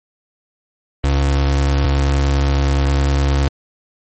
35% pulse tone pair in turn, 70 / 69.7 Hz, C#2 / C#2, +18 / +10 cents, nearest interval unison, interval 8 cents, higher first, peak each -11 dBFS, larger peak neither, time 1.04-1.85 / 1.85-3.48 s, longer second, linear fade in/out 0 ms, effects MP3 32 kbps

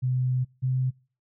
sine tone pair in turn, 127.4 / 129.18 Hz, C3 / C3, -46 / -22 cents, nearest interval unison, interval 24 cents, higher second, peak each -22 dBFS, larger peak neither, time 0.02-0.45 / 0.62-0.91 s, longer first, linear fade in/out 20 ms, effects noise-tail reverb RT60 0.4 s tail -25 dB re dry

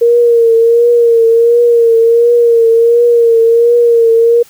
sine tone with vibrato, 466.2 Hz, A#4, in tune, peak -4 dBFS, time 0.01-4.43 s, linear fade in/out 10 ms, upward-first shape triangle, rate 1.4 Hz, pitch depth 47 cents each way, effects white hiss -42 dBFS RMS until 4.49 s

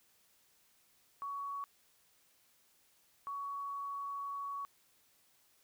sine tone bursts at uneven times, 1122 Hz, C#6, 21 cents sharp, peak -38 dBFS, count 2, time 1.22-1.64 / 3.27-4.65 s, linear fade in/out 0 ms, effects white hiss -70 dBFS RMS until 5.63 s

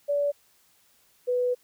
sine tone pair in turn, 575 / 494.8 Hz, D5 / B4, -37 / +3 cents, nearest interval minor third, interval 260 cents, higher first, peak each -22 dBFS, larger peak neither, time 0.08-0.32 / 1.27-1.55 s, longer second, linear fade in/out 20 ms, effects white hiss -63 dBFS RMS until 1.63 s

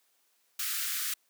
white high-pass noise, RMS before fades -33 dBFS, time 0.59-1.14 s, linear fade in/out 5 ms, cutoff 1200 Hz, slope 96 dB/octave, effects white hiss -71 dBFS RMS until 1.29 s + high-pass 300 Hz 12 dB/octave

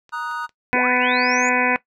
clicks, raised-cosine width 0.2 ms, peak -31 dBFS, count 6, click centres 0.093 / 0.313 / 0.442 / 0.493 / 0.967 / 1.019 s
triangle chord, D# minor, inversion second, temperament equal with one note detuned, 940.4 / 1244.5 / 1480 Hz, A#5 / D#6 / F#6, +15 / 0 / 0 cents, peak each -27 dBFS, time 0.12-0.47 s, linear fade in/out 20 ms
harmonic tone, 249.6 Hz, B3, 19 cents sharp, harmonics 1 / 2 / 3 / 4 / 6 / 7 / 8 / 9 / 10, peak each -25 / -25 / -25 / -25 / -25 / -25 / -25 / -25 / -25 dBFS, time 0.73-1.76 s, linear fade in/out 0 ms
sine linear sweep, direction up, 116.54 to 7040 Hz, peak -28 dBFS, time 0.73-1.49 s, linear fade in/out 0 ms
effects noise-tail reverb RT60 0.1 s tail -18 dB re dry

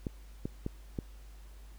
clicks, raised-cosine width 3 ms, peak -21 dBFS, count 4, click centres 0.068 / 0.455 / 0.664 / 0.988 s, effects added 50 Hz sine -48 dBFS peak until 1.78 s + pink hiss -62 dBFS RMS until 1.78 s

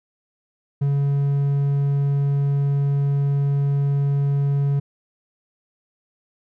triangle tone, 140.8 Hz, C#3, 27 cents sharp, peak -15 dBFS, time 0.81-4.8 s, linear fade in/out 10 ms, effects none

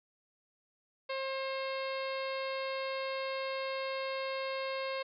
harmonic tone, 534 Hz, C5, 35 cents sharp, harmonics 1 / 2 / 3 / 4 / 5 / 6 / 7 / 8 / 9, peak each -36 / -41 / -47 / -44 / -46 / -52 / -50 / -49 / -54 dBFS, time 1.09-5.03 s, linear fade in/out 10 ms, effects none

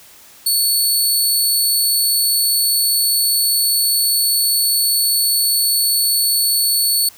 15% pulse tone, 4435 Hz, C#8, in tune, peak -7 dBFS, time 0.46-7.09 s, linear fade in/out 5 ms, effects white hiss -44 dBFS RMS until 7.17 s

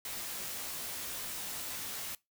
white noise with comb filter, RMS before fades -40 dBFS, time 0.05-2.15 s, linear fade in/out 2 ms, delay 17 ms, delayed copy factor -0.6, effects noise-tail reverb RT60 0.2 s tail -22 dB re dry

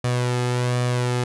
sawtooth tone with flanger, 123.47 Hz, B2, in tune, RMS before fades -22 dBFS, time 0.04-1.24 s, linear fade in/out 5 ms, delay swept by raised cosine 1.7 to 2.36 ms, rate 1.3 Hz, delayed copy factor +0.5, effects resampled to 24000 Hz

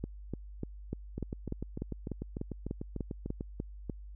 two click trains, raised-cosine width 3 ms, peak -22 / -24 dBFS, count 14 / 16, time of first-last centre 0.04-3.898 / 1.18-3.409 s, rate 3.37 / 6.73 Hz, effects added 50 Hz sine -44 dBFS peak until 4.15 s

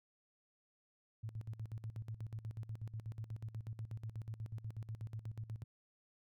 sine tone with tremolo, 110.4 Hz, A2, 6 cents sharp, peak -40 dBFS, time 1.23-5.64 s, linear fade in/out 10 ms, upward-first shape square, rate 8.2 Hz, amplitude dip 80%, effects none

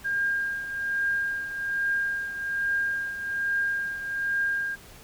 sine tone with tremolo, 1609 Hz, G6, 45 cents sharp, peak -22 dBFS, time 0.04-4.76 s, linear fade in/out 20 ms, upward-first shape triangle, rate 1.2 Hz, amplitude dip 70%, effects pink hiss -49 dBFS RMS until 5.03 s

